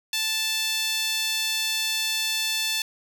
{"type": "tone with high-pass filter", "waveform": "sawtooth", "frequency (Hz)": 880, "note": "A5", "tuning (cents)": 0, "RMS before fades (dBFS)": -26, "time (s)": [0.13, 2.82], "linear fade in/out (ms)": 2, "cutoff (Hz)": 3300, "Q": 1.7, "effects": []}